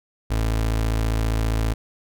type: tone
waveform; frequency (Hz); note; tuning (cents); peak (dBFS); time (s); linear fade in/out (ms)
30% pulse; 55; A1; 0; -17; 0.3-1.74; 10
effects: none